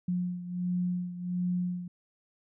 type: beating tone pair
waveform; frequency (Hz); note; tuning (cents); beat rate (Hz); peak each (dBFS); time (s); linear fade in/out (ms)
sine; 178.5 / 179.9; F3 / F#3; +38 / -48; 1.4; -30 / -35; 0.08-1.88; 5
effects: none